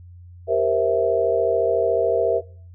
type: chord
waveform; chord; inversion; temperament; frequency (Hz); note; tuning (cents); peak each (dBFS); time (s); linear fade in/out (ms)
sine; C dominant seventh; second; equal with one note detuned; 392 / 469.4 / 523.3 / 659.3; G4 / Bb4 / C5 / E5; 0 / +12 / 0 / 0; -25 / -20 / -25 / -20; 0.47-2.42; 50
effects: noise-tail reverb RT60 0.5 s tail -23 dB re dry + added 88 Hz sine -40 dBFS peak until 2.74 s